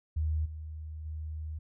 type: tone with level steps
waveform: sine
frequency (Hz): 77.78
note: D#2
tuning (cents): 0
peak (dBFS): -27 / -38 / -35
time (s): 0.16-1.59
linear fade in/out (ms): 10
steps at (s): 0.45 / 1.05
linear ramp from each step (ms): 10
effects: none